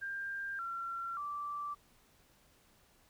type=tone with pitch steps; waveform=sine; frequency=1594 / 1363.8 / 1166.9 Hz; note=G6 / F6 / D6; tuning=+28 / -42 / -11 cents; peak=-37 dBFS; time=0.01-1.75 s; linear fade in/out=20 ms; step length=580 ms; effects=pink hiss -67 dBFS RMS until 3.09 s